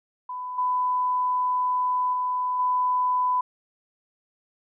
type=tone with level steps; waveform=sine; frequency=1000 Hz; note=B5; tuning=21 cents sharp; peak=-30 / -21 / -23 / -20 dBFS; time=0.29-3.41 s; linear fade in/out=5 ms; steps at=0.58 / 2.13 / 2.59 s; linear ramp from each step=5 ms; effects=none